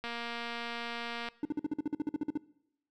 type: click train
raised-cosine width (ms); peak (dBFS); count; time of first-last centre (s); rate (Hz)
0.3; -23; 294; 0.04-1.287; 235
type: tone bursts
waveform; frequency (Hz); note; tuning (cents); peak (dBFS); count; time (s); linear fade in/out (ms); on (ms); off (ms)
triangle; 297.4; D4; +22; -27; 14; 1.43-2.375; 2; 22; 49
effects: noise-tail reverb RT60 0.8 s tail -21 dB re dry